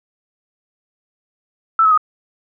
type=tone with pitch steps; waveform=sine; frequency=1322 / 1283.6 / 1246.4 Hz; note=E6 / E6 / D#6; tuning=+5 / -46 / +3 cents; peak=-9 dBFS; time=1.79-1.976 s; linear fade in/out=2 ms; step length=62 ms; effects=none